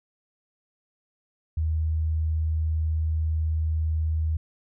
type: tone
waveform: sine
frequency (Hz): 79.1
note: D#2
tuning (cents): +29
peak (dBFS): -22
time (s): 1.57-4.37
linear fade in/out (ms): 5
effects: none